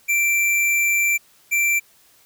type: tone pair in turn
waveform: square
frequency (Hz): 2349 / 2349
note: D7 / D7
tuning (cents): 0 / 0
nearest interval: unison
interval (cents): 0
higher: neither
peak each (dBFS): -17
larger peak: neither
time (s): 0.08-1.18 / 1.51-1.8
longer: first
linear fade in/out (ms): 20
effects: white hiss -55 dBFS RMS until 2.25 s